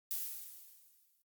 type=noise with exponential decay; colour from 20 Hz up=violet; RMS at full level=-36 dBFS; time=0.11-1.22 s; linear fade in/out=0 ms; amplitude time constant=240 ms; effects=Opus 48 kbps